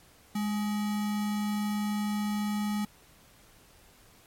sine tone with sample-and-hold, 207.7 Hz, G#3, in tune, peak -27 dBFS, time 0.35-2.85 s, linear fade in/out 5 ms, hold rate 1050 Hz, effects pink hiss -58 dBFS RMS until 4.26 s + MP3 64 kbps

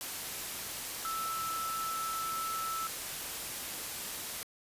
sine tone in noise, 1318.5 Hz, E6, in tune, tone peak -34 dBFS, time 1.05-2.87 s, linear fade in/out 0 ms, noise white, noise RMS -39 dBFS, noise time 0.01-4.43 s, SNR +2 dB, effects resampled to 32000 Hz

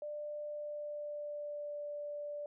sine tone with pitch glide, 594 to 586.2 Hz, D5 to D5, +20 to -3 cents, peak -39 dBFS, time 0.02-2.46 s, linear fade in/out 2 ms, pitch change -23 cents, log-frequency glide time 0.42-1.8 s, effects none

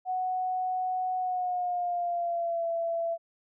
sine tone with pitch glide, 740 to 670.8 Hz, F#5 to E5, 0 to +30 cents, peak -27 dBFS, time 0.05-3.18 s, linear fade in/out 50 ms, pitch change -170 cents, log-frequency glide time 1.17-2.66 s, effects none

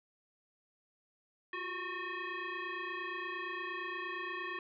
sine tone with frequency modulation, 349.2 Hz, F4, in tune, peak -37 dBFS, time 1.53-4.59 s, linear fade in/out 2 ms, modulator 727 Hz, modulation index 3.2, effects none

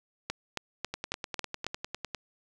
two click trains, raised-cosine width 0.2 ms, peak -14 / -17 dBFS, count 6 / 13, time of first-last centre 0.3-1.666 / 0.94-2.147 s, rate 3.66 / 9.94 Hz, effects none

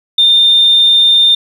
sine tone, 3614 Hz, A7, 46 cents sharp, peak -4 dBFS, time 0.18-1.35 s, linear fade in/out 5 ms, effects tanh soft clip ceiling 0 dBFS + 7-bit

